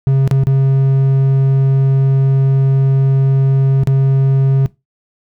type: tone with dropouts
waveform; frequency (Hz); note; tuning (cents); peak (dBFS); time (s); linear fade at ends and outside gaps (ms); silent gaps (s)
triangle; 135.2; C#3; -43; -6; 0.07-4.66; 0; 0.276-0.312 / 0.436-0.47 / 3.835-3.873
effects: noise-tail reverb RT60 0.2 s tail -19 dB re dry